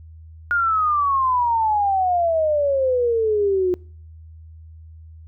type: exponential sweep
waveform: sine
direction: down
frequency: 1436 to 356.5 Hz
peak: -16 dBFS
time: 0.51-3.74 s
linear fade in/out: 0 ms
effects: noise-tail reverb RT60 0.5 s tail -25 dB re dry + added 80 Hz sine -39 dBFS peak until 5.27 s